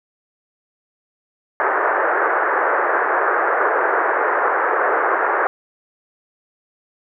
white band-pass noise, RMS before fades -18 dBFS, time 1.6-5.47 s, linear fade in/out 0 ms, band 360 to 1700 Hz, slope 48 dB/octave, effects none

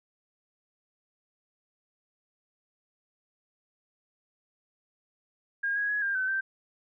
sine tone with pitch steps, 1621 / 1654 / 1677 / 1599 / 1522 / 1563 Hz, G#6 / G#6 / G#6 / G6 / F#6 / G6, -42 / -8 / +16 / +34 / +48 / -6 cents, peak -26 dBFS, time 5.63-6.41 s, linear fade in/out 10 ms, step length 130 ms, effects none

